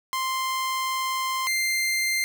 sawtooth tone pair in turn, 1046.5 / 2093 Hz, C6 / C7, 0 / 0 cents, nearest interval octave, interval 1200 cents, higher second, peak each -21 / -19 dBFS, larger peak second, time 0.13-1.47 / 1.47-2.24 s, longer first, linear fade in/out 0 ms, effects none

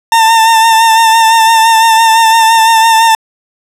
40% pulse tone with vibrato, 901 Hz, A5, 41 cents sharp, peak -3 dBFS, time 0.12-3.15 s, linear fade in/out 2 ms, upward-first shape sine, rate 5.9 Hz, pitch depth 30 cents each way, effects low-pass 12000 Hz 12 dB/octave

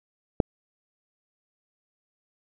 click, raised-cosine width 2 ms, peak -5 dBFS, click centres 0.402 s, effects none

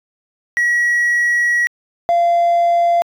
triangle tone pair in turn, 1918 / 688.4 Hz, A#6 / F5, +49 / -25 cents, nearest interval octave + tritone, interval 1774 cents, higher first, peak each -10 / -8 dBFS, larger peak second, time 0.57-1.67 / 2.09-3.02 s, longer first, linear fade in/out 0 ms, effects tanh soft clip ceiling -6 dBFS

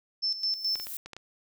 sine tone with tremolo, 5300 Hz, E8, 9 cents sharp, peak -25 dBFS, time 0.22-0.86 s, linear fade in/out 20 ms, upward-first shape square, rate 4.7 Hz, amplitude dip 70%
violet noise with exponential growth, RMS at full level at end -35 dBFS, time 0.28-0.97 s, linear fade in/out 1 ms, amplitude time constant 150 ms
clicks, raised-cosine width 0.2 ms, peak -24 dBFS, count 6, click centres 0.756 / 0.799 / 0.869 / 1.06 / 1.133 / 1.166 s
effects none

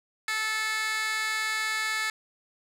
15% pulse tone with high-pass filter, 436.2 Hz, A4, 15 cents flat, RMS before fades -29 dBFS, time 0.28-2.1 s, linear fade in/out 2 ms, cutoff 2000 Hz, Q 2, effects low-pass 11000 Hz 12 dB/octave + 10-bit

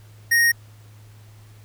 square tone, 1864.7 Hz, A#6, in tune, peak -15 dBFS, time 0.31-0.52 s, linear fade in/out 10 ms, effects added 106 Hz sine -44 dBFS peak until 1.64 s + pink hiss -55 dBFS RMS until 1.64 s

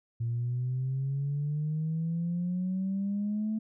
sine exponential sweep, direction up, 115.4 to 220 Hz, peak -27 dBFS, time 0.2-3.59 s, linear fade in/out 10 ms, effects tanh soft clip ceiling -24 dBFS

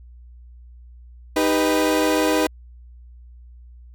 30% pulse chord, Eb augmented, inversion none, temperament equal with one note detuned, 311.1 / 397.5 / 493.9 Hz, Eb4 / G4 / B4, 0 / +24 / 0 cents, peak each -17 / -22 / -19 dBFS, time 1.36-2.47 s, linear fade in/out 5 ms, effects added 60 Hz sine -41 dBFS peak until 3.94 s

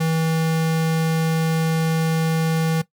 square tone, 161.6 Hz, E3, 34 cents flat, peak -18 dBFS, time 0-2.82 s, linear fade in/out 10 ms, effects noise-tail reverb RT60 0.1 s tail -17 dB re dry + MP3 96 kbps

